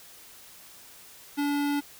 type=tone with notch filter; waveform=square; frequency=287.8 Hz; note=D4; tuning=35 cents flat; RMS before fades=-27 dBFS; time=1.37-1.81 s; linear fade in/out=20 ms; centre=6900 Hz; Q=1.7; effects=white hiss -50 dBFS RMS until 1.99 s